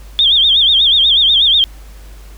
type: tone with vibrato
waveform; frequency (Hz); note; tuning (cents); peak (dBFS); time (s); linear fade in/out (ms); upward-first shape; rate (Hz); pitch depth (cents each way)
sine; 3419; G#7; +50; -7; 0.19-1.64; 0; sine; 8.2; 150
effects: added 50 Hz sine -32 dBFS peak until 2.37 s + pink hiss -44 dBFS RMS until 2.37 s